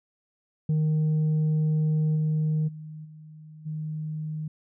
sine tone with level steps, 154.9 Hz, D#3, 7 cents flat, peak -18 / -20 / -37 / -43 / -29 dBFS, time 0.69-4.48 s, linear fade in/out 5 ms, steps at 2.15 / 2.67 / 3.04 / 3.65 s, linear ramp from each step 20 ms, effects tanh soft clip ceiling -20 dBFS

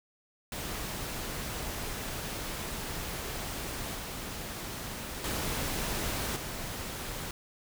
pink noise with level steps, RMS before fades -37 / -39 / -33 / -38 dBFS, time 0.52-7.31 s, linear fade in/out 2 ms, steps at 3.95 / 5.24 / 6.36 s, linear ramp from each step 2 ms, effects none

